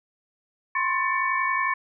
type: tone cluster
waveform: sine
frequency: 1029 / 1080 / 1770 / 2252 Hz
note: C6 / C#6 / A6 / C#7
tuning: -29 / -45 / +10 / +27 cents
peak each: -29 / -26 / -27 / -28 dBFS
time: 0.75-1.74 s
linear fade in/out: 5 ms
effects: none